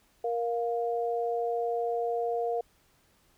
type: tone pair together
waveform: sine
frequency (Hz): 469.1 / 702.2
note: A#4 / F5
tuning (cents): +11 / +9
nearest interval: perfect fifth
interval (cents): 698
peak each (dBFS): -29 / -31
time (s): 0.24-2.61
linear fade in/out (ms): 5
effects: pink hiss -66 dBFS RMS until 3.37 s